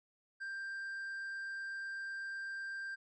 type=tone; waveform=triangle; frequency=1582 Hz; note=G6; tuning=15 cents sharp; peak=-38 dBFS; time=0.4-2.96 s; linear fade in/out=20 ms; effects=resampled to 22050 Hz